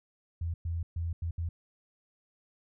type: tone bursts at uneven times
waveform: sine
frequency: 84 Hz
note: E2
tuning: 33 cents sharp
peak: -30 dBFS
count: 5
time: 0.41-0.54 / 0.65-0.83 / 0.96-1.13 / 1.22-1.31 / 1.38-1.49 s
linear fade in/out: 5 ms
effects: none